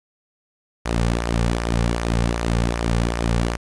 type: tone with flanger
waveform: sawtooth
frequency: 57.9 Hz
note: A#1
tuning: 11 cents flat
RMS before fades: -21 dBFS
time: 0.85-3.57 s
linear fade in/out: 10 ms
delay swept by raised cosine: 0.24 to 3.14 ms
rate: 2.6 Hz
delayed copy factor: -0.55
effects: resampled to 22050 Hz + 7-bit